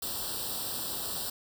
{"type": "noise with comb filter", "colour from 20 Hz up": "white", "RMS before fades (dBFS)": -35, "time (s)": [0.02, 1.3], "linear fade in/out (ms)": 5, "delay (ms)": 0.23, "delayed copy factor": 0.9, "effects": []}